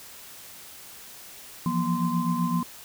sine tone cluster, 170.2 / 178 / 239.2 / 1037 Hz, F3 / F3 / A#3 / C6, -44 / +33 / +45 / -16 cents, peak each -28 / -28 / -28 / -30 dBFS, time 1.66-2.63 s, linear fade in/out 2 ms, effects white hiss -45 dBFS RMS until 2.84 s

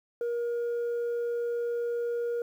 sine tone, 473.8 Hz, A#4, 28 cents sharp, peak -25 dBFS, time 0.21-2.42 s, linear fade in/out 2 ms, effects tanh soft clip ceiling -27 dBFS + 10-bit

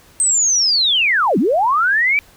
sine linear two-way sweep, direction down then up, 8372 to 171 to 2357 Hz, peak -12 dBFS, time 0.2-2.19 s, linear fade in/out 0 ms, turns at 1.38 s, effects pink hiss -48 dBFS RMS until 2.36 s

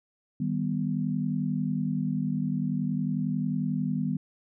sine chord, Eb augmented, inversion none, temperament equal, 155.56 / 196 / 246.9 Hz, Eb3 / G3 / B3, 0 / 0 / 0 cents, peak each -30 dBFS, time 0.4-4.17 s, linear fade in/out 5 ms, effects none

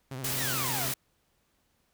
sawtooth tone with vibrato, 130.81 Hz, C3, in tune, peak -32 dBFS, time 0.11-0.92 s, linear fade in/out 5 ms, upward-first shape triangle, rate 14 Hz, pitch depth 94 cents each way
white noise, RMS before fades -32 dBFS, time 0.24-0.94 s, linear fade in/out 5 ms
sawtooth exponential sweep, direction down, 2114 to 590 Hz, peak -31 dBFS, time 0.36-0.9 s, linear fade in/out 50 ms
effects pink hiss -72 dBFS RMS until 1.93 s

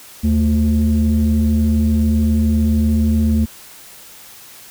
sine tone pair together, 77.9 / 220.8 Hz, D#2 / A3, +3 / +6 cents, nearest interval octave + tritone, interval 1803 cents, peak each -13 dBFS, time 0.23-3.46 s, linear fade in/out 20 ms, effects tanh soft clip ceiling -8 dBFS + white hiss -40 dBFS RMS until 4.7 s

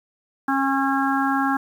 harmonic tone, 272.1 Hz, C#4, 32 cents flat, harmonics 1 / 3 / 4 / 5 / 6, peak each -22 / -24 / -27 / -27 / -27 dBFS, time 0.48-1.57 s, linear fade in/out 5 ms, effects 8-bit

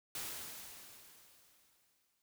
white noise with exponential decay, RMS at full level -41 dBFS, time 0.15-2.22 s, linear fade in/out 1 ms, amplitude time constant 450 ms, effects none

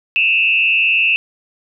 sine tone with frequency modulation, 2652 Hz, E7, 10 cents sharp, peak -11 dBFS, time 0.16-1.16 s, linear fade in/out 0 ms, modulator 139 Hz, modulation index 0.91, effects none

